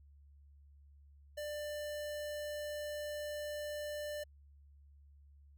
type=tone; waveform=square; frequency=594 Hz; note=D5; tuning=20 cents sharp; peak=-40 dBFS; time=1.37-4.24 s; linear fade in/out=10 ms; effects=added 71 Hz sine -58 dBFS peak until 5.57 s